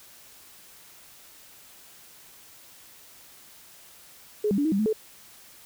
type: tone with pitch steps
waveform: sine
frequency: 421.1 / 198.5 / 287.8 / 316.6 / 197.5 / 215.5 / 435 Hz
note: G#4 / G3 / D4 / D#4 / G3 / A3 / A4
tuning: +24 / +22 / -35 / +30 / +13 / -36 / -20 cents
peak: -21 dBFS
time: 4.44-4.93 s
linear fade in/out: 5 ms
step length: 70 ms
effects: white hiss -51 dBFS RMS until 5.65 s